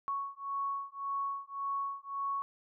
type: beating tone pair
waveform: sine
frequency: 1108.7 / 1110.5 Hz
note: C#6 / C#6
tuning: 0 / +3 cents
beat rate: 1.8 Hz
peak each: -37 / -37 dBFS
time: 0.08-2.42 s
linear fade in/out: 0 ms
effects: none